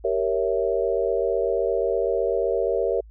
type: chord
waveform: sine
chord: G diminished seventh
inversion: none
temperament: equal with one note detuned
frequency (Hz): 390.9 / 466.2 / 554.4 / 659.3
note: G4 / Bb4 / Db5 / Fb5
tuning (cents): -5 / 0 / 0 / 0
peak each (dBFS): -26 / -24 / -26 / -28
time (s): 0.04-3.01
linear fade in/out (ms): 10
effects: added 54 Hz sine -43 dBFS peak until 3.1 s